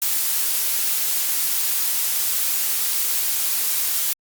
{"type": "noise", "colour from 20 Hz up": "blue", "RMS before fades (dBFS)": -21, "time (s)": [0.02, 4.13], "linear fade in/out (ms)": 0, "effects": ["Opus 48 kbps"]}